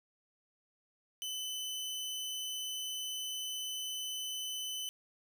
sawtooth tone, 3023 Hz, F#7, 36 cents sharp, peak -34 dBFS, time 1.22-4.89 s, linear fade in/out 0 ms, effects none

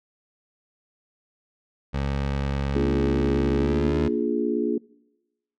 20% pulse tone with pitch glide, 69.3 to 76.89 Hz, C#2 to D#2, 0 to -20 cents, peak -19 dBFS, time 1.93-4.09 s, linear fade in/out 20 ms, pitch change +180 cents, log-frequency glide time 3.55-3.97 s
sine chord, Bb dominant seventh, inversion none, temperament just, 233.1 / 291.4 / 349.6 / 419.5 Hz, Bb3 / D4 / F4 / Ab4, 0 / -13 / +2 / +17 cents, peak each -27 dBFS, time 2.75-4.78 s, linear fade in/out 5 ms
effects noise-tail reverb RT60 1.0 s tail -24 dB re dry + low-pass 4000 Hz 12 dB/octave

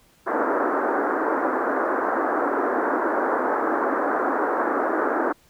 pink band-pass noise, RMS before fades -23 dBFS, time 0.26-5.33 s, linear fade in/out 20 ms, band 270 to 1600 Hz, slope 48 dB/octave, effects pink hiss -58 dBFS RMS until 5.49 s

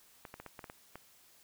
clicks, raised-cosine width 0.5 ms, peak -30 dBFS, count 8, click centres 0.252 / 0.341 / 0.4 / 0.463 / 0.592 / 0.642 / 0.699 / 0.956 s, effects white hiss -63 dBFS RMS until 1.43 s

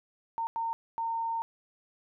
sine tone bursts at uneven times, 914 Hz, A#5, 34 cents flat, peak -29 dBFS, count 3, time 0.38-0.47 / 0.56-0.73 / 0.98-1.42 s, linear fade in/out 0 ms, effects none

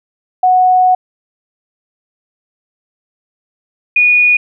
sine tone pair in turn, 737 / 2457 Hz, F#5 / D#7, -7 / -22 cents, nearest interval octave + major sixth, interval 2085 cents, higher second, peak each -6 / -6 dBFS, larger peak neither, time 0.43-0.95 / 3.96-4.37 s, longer first, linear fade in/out 5 ms, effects none

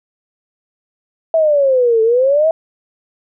sine exponential two-way sweep, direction down then up, 659.3 to 438.7 to 659.3 Hz, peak -9 dBFS, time 1.34-2.51 s, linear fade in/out 2 ms, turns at 2.02 s, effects none

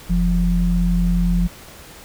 sine tone pair together, 44.65 / 174.61 Hz, F1 / F3, +39 / 0 cents, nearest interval 2 octaves, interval 2361 cents, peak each -17 dBFS, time 0.09-1.48 s, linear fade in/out 20 ms, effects pink hiss -41 dBFS RMS until 2.04 s

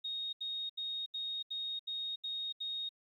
sine tone bursts, 3729 Hz, A#7, in tune, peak -36 dBFS, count 8, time 0.04-2.892 s, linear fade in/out 10 ms, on 290 ms, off 76 ms, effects 12-bit

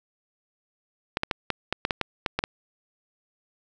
clicks, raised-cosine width 0.3 ms, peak -8 dBFS, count 11, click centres 1.171 / 1.234 / 1.312 / 1.503 / 1.726 / 1.851 / 1.908 / 2.013 / 2.262 / 2.39 / 2.439 s, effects none

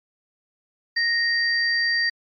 sine tone pair together, 1864.7 / 4695 Hz, A#6 / D8, 0 / -1 cents, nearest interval octave + major third, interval 1599 cents, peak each -20 / -24 dBFS, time 0.96-2.1 s, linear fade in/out 10 ms, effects MP3 48 kbps

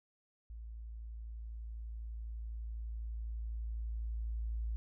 sine tone with level ramp, 56 Hz, A1, 31 cents sharp, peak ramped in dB -44 to -34 dBFS, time 0.5-4.76 s, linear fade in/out 0 ms, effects none

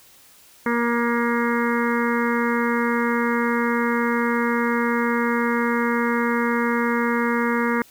harmonic tone, 236.4 Hz, A#3, 24 cents sharp, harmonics 1 / 2 / 4 / 5 / 6 / 7 / 8 / 9, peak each -22 / -25 / -28 / -29 / -30 / -30 / -31 / -32 dBFS, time 0.66-7.82 s, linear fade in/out 2 ms, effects white hiss -51 dBFS RMS until 7.9 s

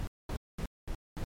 brown noise bursts, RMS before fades -35 dBFS, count 5, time 0-1.24 s, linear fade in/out 0 ms, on 72 ms, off 220 ms, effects MP3 64 kbps

